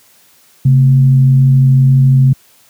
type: tone with frequency modulation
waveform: sine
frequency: 134 Hz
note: C3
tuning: 42 cents sharp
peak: -4 dBFS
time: 0.65-2.33 s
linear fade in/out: 5 ms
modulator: 94 Hz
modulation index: 0.31
effects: white hiss -48 dBFS RMS until 2.69 s + high-pass 80 Hz 12 dB/octave